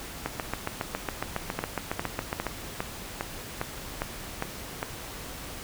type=two click trains; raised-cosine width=0.5 ms; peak=-13 / -13 dBFS; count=9 / 17; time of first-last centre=1.59-4.829 / 0.26-2.467 s; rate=2.47 / 7.25 Hz; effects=pink hiss -40 dBFS RMS until 5.63 s